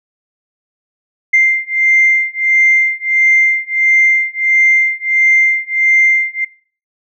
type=beating tone pair; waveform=sine; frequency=2093 / 2094.5 Hz; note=C7 / C7; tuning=0 / +1 cents; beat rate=1.5 Hz; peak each=-11 dBFS; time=1.33-6.45 s; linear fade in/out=10 ms; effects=noise-tail reverb RT60 0.4 s tail -19 dB re dry + tanh soft clip ceiling -1 dBFS